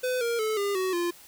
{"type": "tone with pitch steps", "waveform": "square", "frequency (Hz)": [505, 468.5, 434.6, 403.1, 374, 346.9], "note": ["B4", "A#4", "A4", "G4", "F#4", "F4"], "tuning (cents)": [39, 9, -21, 48, 19, -12], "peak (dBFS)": -26, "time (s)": [0.03, 1.11], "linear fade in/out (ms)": 10, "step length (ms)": 180, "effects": ["white hiss -51 dBFS RMS until 1.27 s"]}